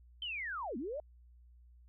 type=linear two-way sweep; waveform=sine; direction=down then up; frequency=3136 to 214.4 to 636 Hz; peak=-37 dBFS; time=0.22-1 s; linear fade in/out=2 ms; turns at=0.77 s; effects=added 60 Hz sine -57 dBFS peak until 1.88 s